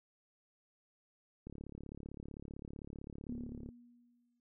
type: click train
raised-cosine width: 3 ms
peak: -34 dBFS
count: 80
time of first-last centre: 1.47-3.689 s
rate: 35.6 Hz
type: tone with exponential decay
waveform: sine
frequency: 240.4 Hz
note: B3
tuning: 46 cents flat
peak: -38 dBFS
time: 3.29-4.4 s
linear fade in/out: 2 ms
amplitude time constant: 240 ms
effects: none